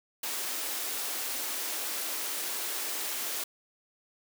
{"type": "high-pass noise", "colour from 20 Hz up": "white", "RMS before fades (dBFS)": -34, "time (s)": [0.23, 3.44], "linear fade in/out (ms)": 5, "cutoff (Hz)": 250, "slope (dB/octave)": 48, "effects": []}